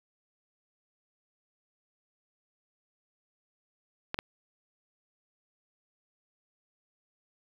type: clicks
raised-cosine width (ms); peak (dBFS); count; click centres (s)
0.3; -15; 2; 4.144 / 4.189
effects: low-pass 5000 Hz 12 dB/octave + 7-bit